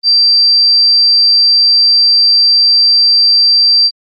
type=tone; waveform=sine; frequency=4699 Hz; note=D8; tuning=in tune; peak=-5 dBFS; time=0.03-3.91 s; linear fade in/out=50 ms; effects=Opus 32 kbps